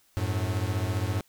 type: beating tone pair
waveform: 45% pulse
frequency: 92.5 / 107.5 Hz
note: F#2 / A2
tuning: 0 / -40 cents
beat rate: 15 Hz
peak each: -29 dBFS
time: 0.17-1.21 s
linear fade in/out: 0 ms
effects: white hiss -64 dBFS RMS until 1.28 s